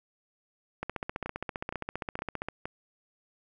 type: two click trains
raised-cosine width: 0.5 ms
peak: -18 / -20 dBFS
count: 26 / 4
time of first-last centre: 0.83-2.486 / 1.26-2.655 s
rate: 15.1 / 2.15 Hz
effects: 10-bit